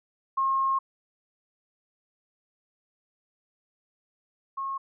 sine tone pair in turn, 1075 / 1085.6 Hz, C6 / C#6, +47 / -36 cents, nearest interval unison, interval 17 cents, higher second, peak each -22 / -29 dBFS, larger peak first, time 0.37-0.79 / 4.57-4.78 s, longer first, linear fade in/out 10 ms, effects none

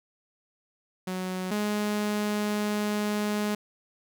sawtooth tone pair in turn, 185 / 208.9 Hz, F#3 / G#3, 0 / +10 cents, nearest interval major second, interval 210 cents, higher second, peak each -26 / -22 dBFS, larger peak second, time 1.07-1.51 / 1.51-3.55 s, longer second, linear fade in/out 5 ms, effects none

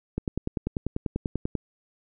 click train, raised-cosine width 3 ms, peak -14 dBFS, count 15, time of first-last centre 0.18-1.553 s, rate 10.2 Hz, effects none

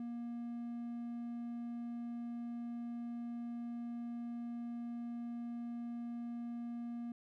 triangle tone, 236.8 Hz, A#3, 27 cents sharp, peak -38 dBFS, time 0-7.12 s, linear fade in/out 2 ms, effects none

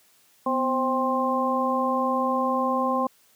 harmonic tone with a mistuned harmonic, 263.4 Hz, C4, 12 cents sharp, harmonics 1 / 2 / 3 / 4, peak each -27 / -27 / -29 / -25 dBFS, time 0.46-3.07 s, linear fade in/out 5 ms, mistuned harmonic 1, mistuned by -80 cents, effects white hiss -60 dBFS RMS until 3.35 s + high-pass 100 Hz 12 dB/octave

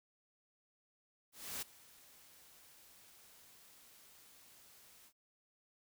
white noise with ADSR envelope, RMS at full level -41 dBFS, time 1.32-5.13 s, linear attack 300 ms, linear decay 11 ms, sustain -21 dB, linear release 67 ms, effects none

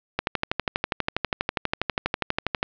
click train, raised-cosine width 0.3 ms, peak -6 dBFS, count 31, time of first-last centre 0.19-2.629 s, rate 12.3 Hz, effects low-pass 4000 Hz 12 dB/octave

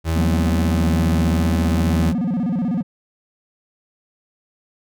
35% pulse tone, 81.6 Hz, E2, 17 cents flat, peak -16 dBFS, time 0.04-2.14 s, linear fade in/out 50 ms
triangle tone with vibrato, 207.7 Hz, G#3, in tune, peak -16 dBFS, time 0.15-2.83 s, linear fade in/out 20 ms, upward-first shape square, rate 16 Hz, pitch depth 270 cents each way
effects none

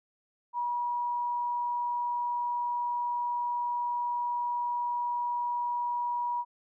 sine tone, 964 Hz, B5, 42 cents flat, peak -28 dBFS, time 0.53-6.45 s, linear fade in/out 50 ms, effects none

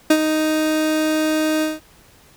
30% pulse tone with ADSR envelope, 311.1 Hz, D#4, in tune, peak -6 dBFS, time 0.1-1.8 s, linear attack 6 ms, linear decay 61 ms, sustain -8 dB, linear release 180 ms, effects pink hiss -50 dBFS RMS until 2.36 s

